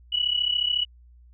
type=tone pair together; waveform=sine; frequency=2926 / 2960 Hz; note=F#7 / F#7; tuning=-20 / 0 cents; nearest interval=unison; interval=20 cents; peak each=-24 / -25 dBFS; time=0.12-0.85 s; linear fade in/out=10 ms; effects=added 60 Hz sine -49 dBFS peak until 1.33 s